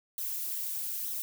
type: noise with flanger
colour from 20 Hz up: violet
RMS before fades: -35 dBFS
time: 0.18-1.22 s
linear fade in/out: 0 ms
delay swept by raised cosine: 0.4 to 5.3 ms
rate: 1.1 Hz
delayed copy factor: -0.55
effects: none